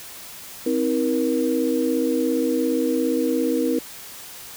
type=tone cluster; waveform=sine; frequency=261.3 / 318.6 / 475.1 Hz; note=C4 / D#4 / A#4; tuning=-2 / +41 / +33 cents; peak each=-23 dBFS; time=0.66-3.79 s; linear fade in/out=5 ms; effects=white hiss -39 dBFS RMS until 4.56 s